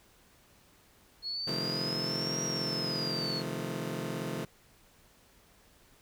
sine linear two-way sweep, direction up then down, 4308 to 5690 to 4308 Hz, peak -33 dBFS, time 1.22-3.43 s, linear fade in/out 50 ms, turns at 2.43 s
20% pulse chord, F dominant seventh, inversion second, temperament just, 130.96 / 157.15 / 174.61 / 218.3 Hz, C3 / Eb3 / F3 / A3, +2 / +18 / 0 / -13 cents, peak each -35 dBFS, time 1.47-4.45 s, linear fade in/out 5 ms
effects pink hiss -62 dBFS RMS until 6.01 s

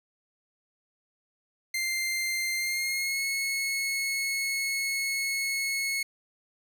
sawtooth tone with pitch glide, 2093 to 2187 Hz, C7 to C#7, 0 to -24 cents, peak -24 dBFS, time 1.74-6.03 s, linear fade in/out 5 ms, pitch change +76 cents, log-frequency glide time 2.58-3.22 s, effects none

